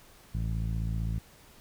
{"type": "tone with low-pass filter", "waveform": "sawtooth", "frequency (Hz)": 55.5, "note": "A1", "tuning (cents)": 16, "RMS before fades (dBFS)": -31, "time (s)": [0.34, 1.19], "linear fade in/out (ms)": 10, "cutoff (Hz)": 150, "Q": 2.3, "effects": ["pink hiss -56 dBFS RMS until 1.6 s"]}